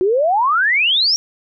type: exponential sweep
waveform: sine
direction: up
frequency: 355.5 to 5710 Hz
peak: -12 dBFS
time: 0.01-1.16 s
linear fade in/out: 0 ms
effects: none